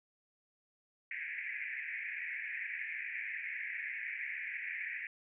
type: band-pass noise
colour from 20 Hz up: white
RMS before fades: -41 dBFS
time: 1.11-5.07 s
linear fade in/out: 2 ms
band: 1700 to 2400 Hz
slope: 96 dB/octave
effects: none